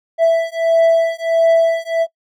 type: beating tone pair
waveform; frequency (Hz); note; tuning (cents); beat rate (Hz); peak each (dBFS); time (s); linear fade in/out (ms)
triangle; 660 / 661.5; E5 / E5; +2 / +6; 1.5; -12; 0.18-2.07; 50
effects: noise-tail reverb RT60 0.1 s tail -25 dB re dry